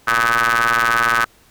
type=ring-modulated tone; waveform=sawtooth; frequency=116.54 Hz; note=A#2; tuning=in tune; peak=-7 dBFS; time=0.07-1.25 s; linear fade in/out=10 ms; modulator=1390 Hz; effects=pink hiss -52 dBFS RMS until 1.5 s